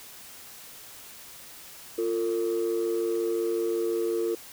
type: tone pair together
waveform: sine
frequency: 347.6 / 453.2 Hz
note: F4 / A#4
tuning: -8 / -49 cents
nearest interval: perfect fourth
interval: 459 cents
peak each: -26 dBFS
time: 1.98-4.35 s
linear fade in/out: 5 ms
effects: tanh soft clip ceiling -20 dBFS + white hiss -46 dBFS RMS until 4.52 s